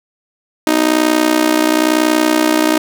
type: tone with amplitude modulation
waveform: sawtooth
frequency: 311.1 Hz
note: D#4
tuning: in tune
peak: -3 dBFS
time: 0.67-2.78 s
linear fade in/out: 2 ms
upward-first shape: sine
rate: 61 Hz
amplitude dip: 85%
effects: none